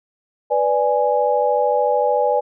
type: chord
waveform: sine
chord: G# diminished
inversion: first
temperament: equal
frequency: 493.9 / 587.3 / 830.6 Hz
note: B4 / D5 / G#5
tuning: 0 / 0 / 0 cents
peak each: -19 dBFS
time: 0.5-2.41 s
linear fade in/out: 20 ms
effects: none